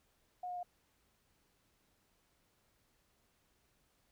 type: tone with pitch steps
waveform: sine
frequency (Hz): 723 / 716.8 / 710.6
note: F#5 / F5 / F5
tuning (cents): -40 / +45 / +30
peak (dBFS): -39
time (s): 0.43-0.631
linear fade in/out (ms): 5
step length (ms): 67
effects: pink hiss -75 dBFS RMS until 4.11 s